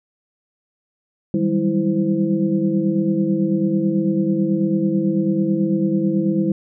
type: tone cluster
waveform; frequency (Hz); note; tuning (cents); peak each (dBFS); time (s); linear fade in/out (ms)
sine; 157.4 / 189.5 / 198.6 / 328.8 / 517; D#3 / F#3 / G3 / E4 / C5; +20 / +42 / +23 / -4 / -21; -26 / -23 / -20 / -20 / -29; 1.34-6.52; 2
effects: none